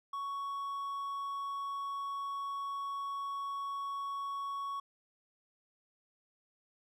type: tone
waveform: triangle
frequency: 1114 Hz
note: C#6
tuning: 8 cents sharp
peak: -34 dBFS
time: 0.13-4.8 s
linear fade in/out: 5 ms
effects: none